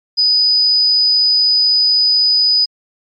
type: tone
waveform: sine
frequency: 4978 Hz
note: D#8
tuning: in tune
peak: -9 dBFS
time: 0.17-2.66 s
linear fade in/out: 20 ms
effects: MP3 32 kbps